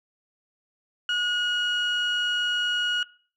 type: tone pair together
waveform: sine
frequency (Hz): 1449 / 2898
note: F#6 / F#7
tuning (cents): -37 / -37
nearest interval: octave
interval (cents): 1200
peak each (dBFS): -24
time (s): 1.09-3.03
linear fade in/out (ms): 2
effects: noise-tail reverb RT60 0.4 s tail -20 dB re dry + tanh soft clip ceiling -19 dBFS